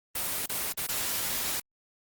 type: noise with dropouts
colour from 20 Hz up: white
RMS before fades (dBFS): -31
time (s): 0.15-1.6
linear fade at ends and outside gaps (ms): 5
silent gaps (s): 0.461-0.494 / 0.727-0.773 / 0.869-0.886
effects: Opus 24 kbps